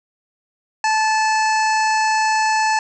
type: harmonic tone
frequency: 871 Hz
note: A5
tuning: 18 cents flat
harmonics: 1 / 2 / 3 / 5 / 6 / 7 / 8 / 9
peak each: -16 / -22 / -26 / -30 / -32 / -33 / -34 / -35 dBFS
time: 0.84-2.79 s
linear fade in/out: 2 ms
effects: none